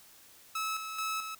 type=tone with tremolo; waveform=sawtooth; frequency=1298 Hz; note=E6; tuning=27 cents flat; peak=-28 dBFS; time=0.55-1.35 s; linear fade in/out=5 ms; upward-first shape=square; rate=2.3 Hz; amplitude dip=50%; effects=white hiss -57 dBFS RMS until 1.39 s